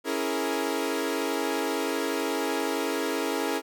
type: chord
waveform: sawtooth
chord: A# half-diminished seventh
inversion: first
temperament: equal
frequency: 277.2 / 329.6 / 415.3 / 466.2 Hz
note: C#4 / E4 / G#4 / A#4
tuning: 0 / 0 / 0 / 0 cents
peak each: -28 dBFS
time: 0.04-3.62 s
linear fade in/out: 50 ms
effects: none